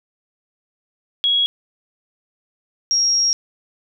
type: tone pair in turn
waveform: sine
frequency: 3322 / 5599 Hz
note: G#7 / F8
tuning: 0 / +4 cents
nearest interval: major sixth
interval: 904 cents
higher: second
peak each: -14 dBFS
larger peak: neither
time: 1.24-1.46 / 2.91-3.33 s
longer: second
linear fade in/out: 0 ms
effects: none